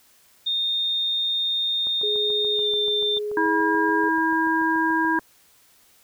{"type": "tone with pitch glide", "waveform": "sine", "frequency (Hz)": [3659, 3580], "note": ["A#7", "A7"], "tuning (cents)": [-33, 29], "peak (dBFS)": -21, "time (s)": [0.46, 3.19], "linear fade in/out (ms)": 10, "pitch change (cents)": -38, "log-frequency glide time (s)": [2.53, 2.69]}
{"type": "click train", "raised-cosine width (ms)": 1, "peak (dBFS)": -28, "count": 24, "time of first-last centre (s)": [1.87, 5.194], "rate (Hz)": 6.92}
{"type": "tone", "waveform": "sine", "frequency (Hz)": 418.4, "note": "G#4", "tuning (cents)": 13, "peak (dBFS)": -25, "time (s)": [2.03, 4.09], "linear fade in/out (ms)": 5}
{"type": "harmonic tone", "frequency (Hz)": 323.4, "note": "E4", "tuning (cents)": -33, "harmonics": [1, 3, 5], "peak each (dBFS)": [-23, -23, -23], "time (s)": [3.37, 5.19], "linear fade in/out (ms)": 2}
{"effects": ["white hiss -57 dBFS RMS until 6.03 s"]}